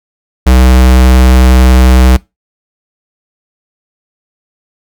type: tone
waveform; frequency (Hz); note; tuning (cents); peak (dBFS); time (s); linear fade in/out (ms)
square; 63.5; B1; +49; -3; 0.46-2.17; 10
effects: noise-tail reverb RT60 0.2 s tail -21 dB re dry